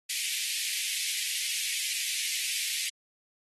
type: high-pass noise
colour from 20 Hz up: pink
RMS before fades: -32 dBFS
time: 0.09-2.9 s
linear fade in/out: 10 ms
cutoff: 2100 Hz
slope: 48 dB/octave
effects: AAC 32 kbps